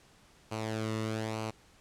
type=tone with flanger; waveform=sawtooth; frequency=110 Hz; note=A2; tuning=in tune; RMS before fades=-35 dBFS; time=0.51-1.51 s; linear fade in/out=10 ms; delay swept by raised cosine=0.56 to 1.27 ms; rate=1.1 Hz; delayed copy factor=-0.6; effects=pink hiss -61 dBFS RMS until 1.8 s + low-pass 9000 Hz 12 dB/octave